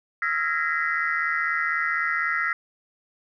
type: tone cluster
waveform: sine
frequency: 1292 / 1376 / 1657 / 1867 / 2023 Hz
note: E6 / F6 / G#6 / A#6 / B6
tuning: -35 / -26 / -4 / +2 / +41 cents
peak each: -32 / -27 / -30 / -27 / -28 dBFS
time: 0.22-2.53 s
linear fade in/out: 2 ms
effects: tanh soft clip ceiling -12 dBFS